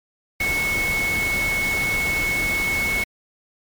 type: tone in noise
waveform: sine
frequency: 2200 Hz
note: C#7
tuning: 14 cents flat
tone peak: -20 dBFS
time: 0.4-3.04 s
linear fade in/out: 5 ms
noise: pink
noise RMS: -28 dBFS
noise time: 0.4-3.04 s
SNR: +5 dB
effects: MP3 96 kbps